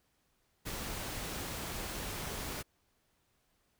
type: noise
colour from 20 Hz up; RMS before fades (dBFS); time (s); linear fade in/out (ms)
pink; -40; 0.65-2.63; 20
effects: pink hiss -75 dBFS RMS until 3.79 s